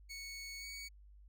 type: tone with pitch glide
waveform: 20% pulse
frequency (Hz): 2217 to 2243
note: C#7 to C#7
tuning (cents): 0 to +20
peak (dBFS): -40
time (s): 0.09-0.89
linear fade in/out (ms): 20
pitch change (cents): +20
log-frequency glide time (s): 0.59-0.66
effects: added 50 Hz sine -56 dBFS peak until 1.28 s